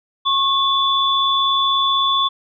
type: tone pair together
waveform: sine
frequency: 1091 / 3464 Hz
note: C#6 / A7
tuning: -28 / -28 cents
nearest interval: octave + minor sixth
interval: 2000 cents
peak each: -17 dBFS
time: 0.25-2.29 s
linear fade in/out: 20 ms
effects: none